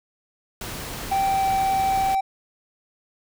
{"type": "noise", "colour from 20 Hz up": "pink", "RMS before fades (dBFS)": -33, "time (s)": [0.61, 2.15], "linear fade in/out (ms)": 2}
{"type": "tone with pitch glide", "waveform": "triangle", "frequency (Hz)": [780, 773.7], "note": ["G5", "G5"], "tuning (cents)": [-9, -23], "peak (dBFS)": -17, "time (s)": [1.11, 2.21], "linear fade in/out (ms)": 10, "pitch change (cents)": -14, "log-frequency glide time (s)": [1.24, 1.49]}
{"effects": []}